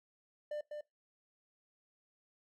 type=tone with echo; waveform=triangle; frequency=596 Hz; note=D5; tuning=25 cents sharp; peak=-35 dBFS; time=0.51-0.61 s; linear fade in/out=5 ms; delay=200 ms; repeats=1; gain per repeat=-4 dB; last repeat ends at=0.81 s; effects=noise-tail reverb RT60 0.2 s tail -22 dB re dry